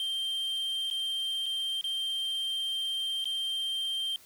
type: tone with dropouts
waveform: triangle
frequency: 3158 Hz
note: G7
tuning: 12 cents sharp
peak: -28 dBFS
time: 0-4.16 s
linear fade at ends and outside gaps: 1 ms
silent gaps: 0.901-0.911 / 1.459-1.463 / 1.811-1.841 / 3.243-3.255 s
effects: white hiss -56 dBFS RMS until 4.25 s